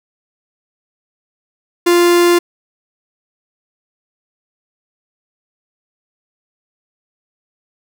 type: tone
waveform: 45% pulse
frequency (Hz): 348.4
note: F4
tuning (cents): -4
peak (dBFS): -8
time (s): 1.86-2.39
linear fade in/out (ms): 10
effects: none